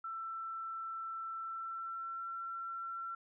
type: tone with pitch glide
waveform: sine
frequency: 1335 to 1353.6 Hz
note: E6 to E6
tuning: +22 to +45 cents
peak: -39 dBFS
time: 0.04-3.15 s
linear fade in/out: 5 ms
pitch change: +23 cents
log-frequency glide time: 1.39-2.25 s
effects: none